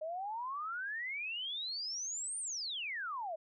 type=exponential two-way sweep; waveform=sine; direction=up then down; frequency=610 to 9200 to 610 Hz; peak=-37 dBFS; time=0.01-3.36 s; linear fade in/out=10 ms; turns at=2.39 s; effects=none